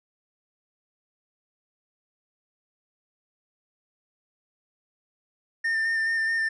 triangle tone with vibrato, 1806 Hz, A6, 45 cents sharp, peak -21 dBFS, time 5.64-6.49 s, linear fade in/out 10 ms, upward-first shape square, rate 4.7 Hz, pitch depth 16 cents each way, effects resampled to 22050 Hz

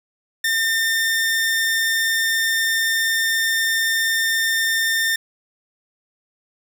sawtooth tone, 1807 Hz, A6, 46 cents sharp, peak -14 dBFS, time 0.44-5.16 s, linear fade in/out 5 ms, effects 8-bit

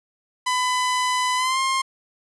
sawtooth tone with pitch glide, 1003 to 1062 Hz, B5 to C6, +26 to +25 cents, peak -16 dBFS, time 0.46-1.82 s, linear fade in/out 10 ms, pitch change +99 cents, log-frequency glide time 1.36-1.59 s, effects resampled to 24000 Hz

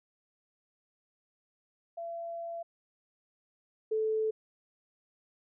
sine tone pair in turn, 676 / 437 Hz, E5 / A4, +43 / -12 cents, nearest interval minor sixth, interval 755 cents, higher first, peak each -36 / -27 dBFS, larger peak second, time 1.97-2.63 / 3.91-4.31 s, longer first, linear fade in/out 10 ms, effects none

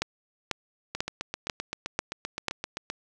two click trains, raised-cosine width 0.2 ms, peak -9 / -15 dBFS, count 6 / 16, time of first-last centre 0.02-2.483 / 0.95-2.901 s, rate 2.03 / 7.69 Hz, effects none

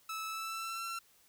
sawtooth tone with pitch glide, 1307 to 1353.1 Hz, E6 to E6, -15 to +45 cents, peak -34 dBFS, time 0.09-0.99 s, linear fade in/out 5 ms, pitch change +60 cents, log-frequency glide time 0.27-0.86 s, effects white hiss -66 dBFS RMS until 1.28 s

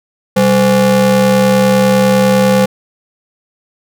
square ring-modulated tone, 160 Hz, D#3, 49 cents sharp, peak -5 dBFS, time 0.36-2.66 s, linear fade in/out 10 ms, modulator 355 Hz, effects none

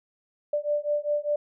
sine beating tone pair, 587.3 / 592.3 Hz, D5 / D5, 0 / +15 cents, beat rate 5 Hz, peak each -27 dBFS, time 0.53-1.36 s, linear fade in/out 5 ms, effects none

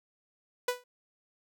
sawtooth tone with exponential decay, 493.9 Hz, B4, in tune, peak -20 dBFS, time 0.68-0.84 s, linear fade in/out 5 ms, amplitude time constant 33 ms, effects none

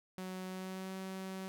sawtooth tone with pitch glide, 185.9 to 189.7 Hz, F#3 to F#3, +8 to +43 cents, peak -37 dBFS, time 0.18-1.48 s, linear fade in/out 0 ms, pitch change +35 cents, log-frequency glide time 0.47-0.94 s, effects none

